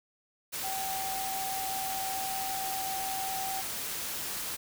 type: tone in noise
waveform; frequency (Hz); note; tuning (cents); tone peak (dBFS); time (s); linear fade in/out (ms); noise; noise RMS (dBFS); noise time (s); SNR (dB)
sine; 769; G5; -33; -34; 0.63-3.62; 20; white; -36; 0.52-4.57; -1
effects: none